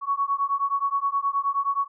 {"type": "beating tone pair", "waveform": "sine", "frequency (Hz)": [1111, 1120.5], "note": ["C#6", "C#6"], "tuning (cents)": [4, 18], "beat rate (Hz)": 9.5, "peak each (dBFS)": -25, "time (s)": [0.01, 1.88], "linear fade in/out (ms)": 50, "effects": []}